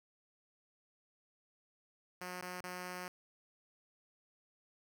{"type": "tone with dropouts", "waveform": "5% pulse", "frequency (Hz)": 180.8, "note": "F#3", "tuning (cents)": -40, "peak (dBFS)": -31, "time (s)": [2.21, 3.08], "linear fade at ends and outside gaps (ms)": 2, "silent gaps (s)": [[2.412, 2.424], [2.608, 2.64]], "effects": []}